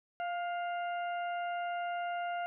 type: harmonic tone with a mistuned harmonic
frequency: 698.5 Hz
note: F5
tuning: in tune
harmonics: 1 / 2 / 3 / 4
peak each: -34 / -42 / -49 / -50 dBFS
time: 0.2-2.46 s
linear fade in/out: 0 ms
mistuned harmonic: 2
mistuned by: +27 cents
effects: none